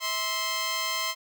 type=tone pair together; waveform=10% pulse; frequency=650 / 1046.5 Hz; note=E5 / C6; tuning=-24 / 0 cents; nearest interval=minor sixth; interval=824 cents; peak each=-27 / -19 dBFS; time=0-1.15 s; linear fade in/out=50 ms; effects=none